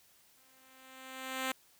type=tone with exponential growth; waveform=5% pulse; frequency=261.6 Hz; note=C4; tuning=in tune; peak=-20 dBFS; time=0.37-1.52 s; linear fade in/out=5 ms; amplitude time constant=250 ms; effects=white hiss -65 dBFS RMS until 1.79 s